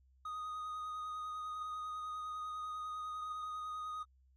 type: tone with vibrato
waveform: triangle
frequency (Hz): 1244.5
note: D#6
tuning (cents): 0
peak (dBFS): -38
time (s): 0.25-4.03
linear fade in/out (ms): 5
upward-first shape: sine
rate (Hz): 10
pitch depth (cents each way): 16
effects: added 65 Hz sine -65 dBFS peak until 4.36 s + AAC 32 kbps